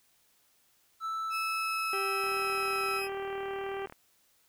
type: tone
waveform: triangle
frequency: 1318.5 Hz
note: E6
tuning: in tune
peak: -30 dBFS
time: 1-3.02 s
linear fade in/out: 50 ms
type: tone with pitch glide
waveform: 35% pulse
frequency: 2600 to 2542 Hz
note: E7 to D#7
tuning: -24 to +36 cents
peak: -32 dBFS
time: 1.3-3.09 s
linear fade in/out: 50 ms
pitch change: -40 cents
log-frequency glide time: 1.41-2.87 s
type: harmonic tone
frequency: 392 Hz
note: G4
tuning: in tune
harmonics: 1 / 2 / 3 / 4 / 5 / 6 / 7 / 8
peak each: -35 / -41 / -45 / -47 / -49 / -51 / -52 / -53 dBFS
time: 1.93-3.86 s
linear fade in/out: 2 ms
type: click train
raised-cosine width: 0.5 ms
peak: -31 dBFS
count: 66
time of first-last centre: 2.24-3.924 s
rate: 38.6 Hz
effects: white hiss -68 dBFS RMS until 4.48 s